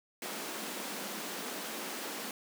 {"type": "high-pass noise", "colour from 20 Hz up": "pink", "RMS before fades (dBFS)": -40, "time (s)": [0.22, 2.31], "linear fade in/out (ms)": 2, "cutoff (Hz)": 190, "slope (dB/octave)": 48, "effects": []}